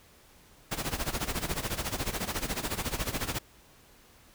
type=noise with tremolo; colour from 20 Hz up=pink; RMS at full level=-30 dBFS; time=0.71-3.39 s; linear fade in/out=10 ms; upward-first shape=sine; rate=14 Hz; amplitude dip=80%; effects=pink hiss -58 dBFS RMS until 4.34 s